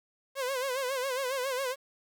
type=tone with vibrato; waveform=sawtooth; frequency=523.3 Hz; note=C5; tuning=in tune; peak=-26 dBFS; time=0.35-1.76 s; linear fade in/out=50 ms; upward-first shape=sine; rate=7.3 Hz; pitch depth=100 cents each way; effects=10-bit